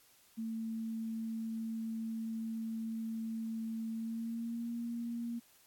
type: tone with pitch glide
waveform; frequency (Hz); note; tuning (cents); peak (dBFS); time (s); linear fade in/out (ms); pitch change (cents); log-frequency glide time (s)
sine; 224.4 to 234.7; A3 to A#3; +34 to +12; -36; 0.37-5.4; 20; +78; 3.93-4.7
effects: white hiss -65 dBFS RMS until 5.66 s + AAC 64 kbps